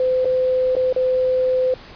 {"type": "tone with dropouts", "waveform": "sine", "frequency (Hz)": 512, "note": "C5", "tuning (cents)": -38, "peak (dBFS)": -15, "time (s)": [0, 1.74], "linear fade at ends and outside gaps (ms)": 2, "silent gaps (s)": [[0.247, 0.254], [0.753, 0.765], [0.927, 0.962]], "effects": ["pink hiss -41 dBFS RMS until 1.95 s", "resampled to 11025 Hz"]}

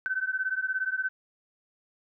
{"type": "beating tone pair", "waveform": "sine", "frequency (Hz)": [1518, 1535], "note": ["F#6", "G6"], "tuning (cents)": [44, -37], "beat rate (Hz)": 17, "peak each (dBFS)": [-30, -30], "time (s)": [0.06, 1.09], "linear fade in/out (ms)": 0, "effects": []}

